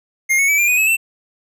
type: tone with pitch steps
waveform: square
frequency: 2125 / 2209 / 2296 / 2387 / 2481 / 2579 / 2680 Hz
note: C7 / C#7 / D7 / D7 / D#7 / E7 / E7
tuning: +26 / -7 / -40 / +28 / -6 / -39 / +28 cents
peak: -13 dBFS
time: 0.29-0.969 s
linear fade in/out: 20 ms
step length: 97 ms
effects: none